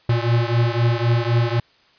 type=beating tone pair; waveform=square; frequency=116.54 / 120.44 Hz; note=A#2 / B2; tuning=0 / -43 cents; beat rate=3.9 Hz; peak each=-19 / -21 dBFS; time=0.09-1.6 s; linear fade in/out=5 ms; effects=white hiss -56 dBFS RMS until 1.98 s + resampled to 11025 Hz